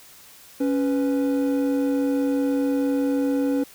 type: tone pair together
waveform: triangle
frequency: 278.2 / 495.9 Hz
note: C#4 / B4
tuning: +6 / +7 cents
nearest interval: minor seventh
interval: 1001 cents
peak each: -18 / -24 dBFS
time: 0.6-3.64 s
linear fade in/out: 10 ms
effects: tanh soft clip ceiling -10 dBFS + white hiss -48 dBFS RMS until 3.74 s